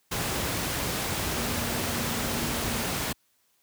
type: tone in noise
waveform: sine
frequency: 235.9 Hz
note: A#3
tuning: 21 cents sharp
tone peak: -36 dBFS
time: 1.35-2.83 s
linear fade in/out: 10 ms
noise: pink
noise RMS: -29 dBFS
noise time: 0.11-3.13 s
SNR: -10 dB
effects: white hiss -69 dBFS RMS until 3.62 s + high-pass 60 Hz 12 dB/octave